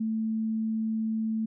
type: tone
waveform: sine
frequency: 221 Hz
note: A3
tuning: 8 cents sharp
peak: -26 dBFS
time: 0-1.46 s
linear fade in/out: 10 ms
effects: none